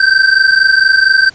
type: tone pair together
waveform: square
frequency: 1543.7 / 1568 Hz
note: G6 / G6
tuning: -27 / 0 cents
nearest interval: unison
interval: 27 cents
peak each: -10 dBFS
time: 0-1.3 s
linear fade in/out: 5 ms
effects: pink hiss -41 dBFS RMS until 1.34 s + resampled to 16000 Hz